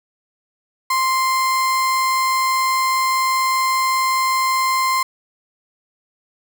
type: tone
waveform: 35% pulse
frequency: 1046.5 Hz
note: C6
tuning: in tune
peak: -14 dBFS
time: 0.9-5.03 s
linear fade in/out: 5 ms
effects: 8-bit